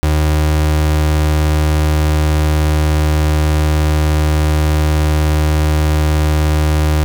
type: tone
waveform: 35% pulse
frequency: 76.6 Hz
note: D#2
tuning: 27 cents flat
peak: -9 dBFS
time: 0.03-7.04 s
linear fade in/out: 0 ms
effects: none